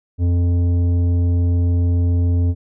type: tone with tanh clipping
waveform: sine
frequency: 87.31 Hz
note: F2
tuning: in tune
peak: -15 dBFS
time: 0.18-2.55 s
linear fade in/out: 50 ms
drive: 10 dB
effects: none